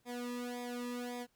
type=tone with flanger; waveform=sawtooth; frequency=244 Hz; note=B3; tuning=21 cents flat; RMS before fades=-41 dBFS; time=0.05-1.27 s; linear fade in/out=50 ms; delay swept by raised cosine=0.69 to 1.35 ms; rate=1.8 Hz; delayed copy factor=-1; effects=pink hiss -75 dBFS RMS until 1.35 s